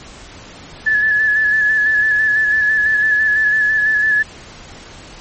sine tone with vibrato, 1723 Hz, A6, 37 cents flat, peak -11 dBFS, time 0.86-4.23 s, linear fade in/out 10 ms, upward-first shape square, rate 6 Hz, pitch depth 25 cents each way, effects pink hiss -37 dBFS RMS until 5.2 s + MP3 32 kbps

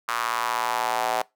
square tone with high-pass filter sweep, 58.2 Hz, A#1, 2 cents flat, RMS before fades -26 dBFS, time 0.08-1.22 s, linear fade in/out 5 ms, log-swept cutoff 1200 to 720 Hz, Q 3.3, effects noise-tail reverb RT60 0.2 s tail -22 dB re dry

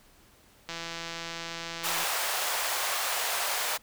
click train, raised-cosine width 0.2 ms, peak -19 dBFS, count 226, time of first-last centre 0.69-2.037 s, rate 167 Hz
pink high-pass noise, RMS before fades -30 dBFS, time 1.83-3.78 s, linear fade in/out 20 ms, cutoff 620 Hz, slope 24 dB/octave
effects pink hiss -59 dBFS RMS until 3.82 s

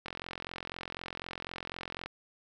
click train, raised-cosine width 0.3 ms, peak -22 dBFS, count 89, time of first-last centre 0.06-2.06 s, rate 44 Hz, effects none

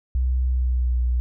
sine tone with pitch glide, 63.3 to 61.07 Hz, B1 to B1, +43 to -19 cents, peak -18 dBFS, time 0.15-1.2 s, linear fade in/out 0 ms, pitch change -62 cents, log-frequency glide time 0.47-1.01 s, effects none

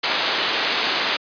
white low-pass noise, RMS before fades -22 dBFS, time 0.03-1.17 s, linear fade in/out 10 ms, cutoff 4600 Hz, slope 48 dB/octave, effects high-pass 300 Hz 12 dB/octave + resampled to 11025 Hz

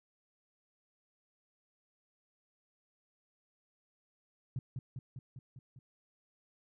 sine tone with echo, 127.1 Hz, C3, 50 cents flat, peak -33 dBFS, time 4.56-4.59 s, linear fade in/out 2 ms, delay 200 ms, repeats 6, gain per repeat -3 dB, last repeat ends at 5.79 s, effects none

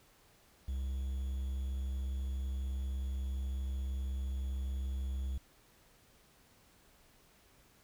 triangle tone with quantisation, 66.1 Hz, C2, 18 cents sharp, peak -32 dBFS, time 0.68-5.38 s, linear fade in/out 5 ms, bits 10, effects pink hiss -65 dBFS RMS until 7.83 s

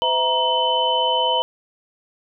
sine tone cluster, 510 / 654 / 942 / 3032 Hz, C5 / E5 / A#5 / F#7, -44 / -14 / +18 / +42 cents, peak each -24 / -26 / -20 / -21 dBFS, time 0.02-1.42 s, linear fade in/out 0 ms, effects none

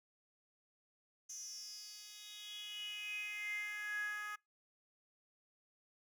10% pulse tone with high-pass filter sweep, 418.4 Hz, G#4, 13 cents sharp, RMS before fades -45 dBFS, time 1.29-4.36 s, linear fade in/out 10 ms, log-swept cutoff 6200 to 1400 Hz, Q 9.5, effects noise-tail reverb RT60 0.2 s tail -25 dB re dry

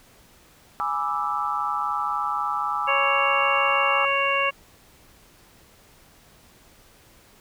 sine chord, E dominant seventh, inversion first, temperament equal with one note detuned, 830.6 / 983.2 / 1174.7 / 1318.5 Hz, G#5 / B5 / D6 / E6, 0 / -8 / 0 / 0 cents, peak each -29 / -32 / -27 / -28 dBFS, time 0.8-4.05 s, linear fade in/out 0 ms
harmonic tone, 554.4 Hz, C#5, in tune, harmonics 1 / 2 / 3 / 4 / 5, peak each -27 / -24 / -31 / -27 / -25 dBFS, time 2.87-4.51 s, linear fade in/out 20 ms
effects pink hiss -54 dBFS RMS until 7.4 s

